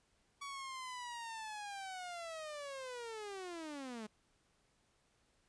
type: linear sweep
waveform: sawtooth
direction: down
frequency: 1135 to 207.7 Hz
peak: -40 dBFS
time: 0.41-4.07 s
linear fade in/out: 10 ms
effects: pink hiss -75 dBFS RMS until 5.48 s + resampled to 22050 Hz